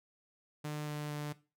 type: tone with pitch steps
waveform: sawtooth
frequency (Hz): 150 / 149.05 / 148.11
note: D3 / D3 / D3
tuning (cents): +37 / +26 / +15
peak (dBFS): -33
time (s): 0.64-1.33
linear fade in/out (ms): 10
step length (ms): 230
effects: noise-tail reverb RT60 0.3 s tail -17 dB re dry